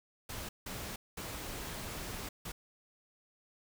pink noise bursts at uneven times, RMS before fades -42 dBFS, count 4, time 0.29-0.49 / 0.66-0.96 / 1.17-2.29 / 2.45-2.52 s, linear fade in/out 5 ms, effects none

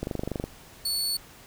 click train, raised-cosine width 2 ms, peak -16 dBFS, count 11, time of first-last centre 0.03-0.44 s, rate 24.4 Hz
sawtooth tone, 4435 Hz, C#8, in tune, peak -23 dBFS, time 0.85-1.17 s, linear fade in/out 5 ms
effects pink hiss -50 dBFS RMS until 1.46 s

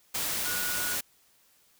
sine tone in noise, 1455 Hz, F#6, 29 cents flat, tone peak -35 dBFS, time 0.45-0.96 s, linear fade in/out 10 ms, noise white, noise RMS -31 dBFS, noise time 0.14-1.01 s, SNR -7 dB, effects white hiss -64 dBFS RMS until 1.79 s

